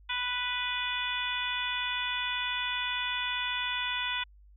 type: harmonic tone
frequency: 493.9 Hz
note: B4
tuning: in tune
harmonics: 2 / 3 / 4 / 5 / 6 / 7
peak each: -37 / -37 / -38 / -36 / -38 / -35 dBFS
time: 0.09-4.24 s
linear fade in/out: 10 ms
effects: added 50 Hz sine -53 dBFS peak until 4.56 s